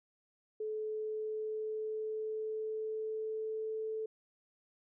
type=tone with pitch glide; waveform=sine; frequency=431.6 to 438.4 Hz; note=A4 to A4; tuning=-33 to -6 cents; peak=-35 dBFS; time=0.6-4.06 s; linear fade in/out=5 ms; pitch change=+27 cents; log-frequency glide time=0.86-3.81 s; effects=none